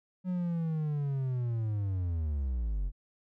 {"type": "linear sweep", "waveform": "triangle", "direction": "down", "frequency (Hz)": [185, 42.28], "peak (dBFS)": -27, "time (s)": [0.24, 2.92], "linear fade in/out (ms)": 50, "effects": []}